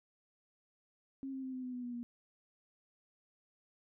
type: tone with pitch steps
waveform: sine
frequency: 270 / 265.4 / 260.8 / 256.3 / 251.9 / 247.6 / 243.3 / 239.2 Hz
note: C#4 / C4 / C4 / C4 / B3 / B3 / B3 / A#3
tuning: -45 / +25 / -5 / -36 / +34 / +5 / -26 / +45 cents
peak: -39 dBFS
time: 1.23-2.03 s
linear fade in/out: 0 ms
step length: 100 ms
effects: none